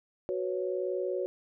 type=chord; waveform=sine; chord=F# suspended fourth; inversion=none; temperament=equal; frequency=370 / 493.9 / 554.4 Hz; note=F#4 / B4 / C#5; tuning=0 / 0 / 0 cents; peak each=-32 / -36 / -34 dBFS; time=0.29-1.26 s; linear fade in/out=0 ms; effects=none